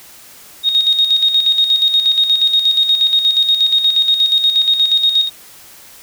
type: tone with tremolo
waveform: sine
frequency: 3729 Hz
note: A#7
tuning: in tune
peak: -8 dBFS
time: 0.63-5.3 s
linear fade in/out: 50 ms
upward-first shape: square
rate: 8.4 Hz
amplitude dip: 55%
effects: white hiss -40 dBFS RMS until 6.02 s

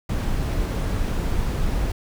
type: noise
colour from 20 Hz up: brown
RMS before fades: -23 dBFS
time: 0.09-1.92 s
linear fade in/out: 5 ms
effects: none

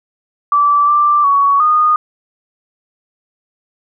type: tone with pitch steps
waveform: sine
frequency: 1161 / 1178 / 1122 / 1229 Hz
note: D6 / D6 / C#6 / D#6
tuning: -20 / +5 / +21 / -22 cents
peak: -8 dBFS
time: 0.52-1.96 s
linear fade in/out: 2 ms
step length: 360 ms
effects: none

